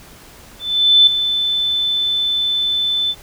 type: tone with ADSR envelope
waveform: sine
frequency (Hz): 3520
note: A7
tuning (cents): 0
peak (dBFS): -5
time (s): 0.59-3.15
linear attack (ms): 480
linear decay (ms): 4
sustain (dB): -10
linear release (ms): 51
effects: pink hiss -42 dBFS RMS until 3.22 s